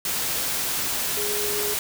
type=tone in noise; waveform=sine; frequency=415.3 Hz; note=G#4; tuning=in tune; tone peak=-29 dBFS; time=1.17-1.74 s; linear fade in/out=2 ms; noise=white; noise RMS=-26 dBFS; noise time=0.05-1.79 s; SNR=-6 dB; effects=none